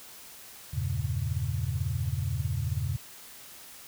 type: chord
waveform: sine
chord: E diminished seventh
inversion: none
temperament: equal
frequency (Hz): 82.41 / 98 / 116.54 / 138.59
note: E2 / G2 / Bb2 / Db3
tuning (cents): 0 / 0 / 0 / 0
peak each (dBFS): -33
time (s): 0.73-2.97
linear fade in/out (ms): 10
effects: white hiss -48 dBFS RMS until 3.87 s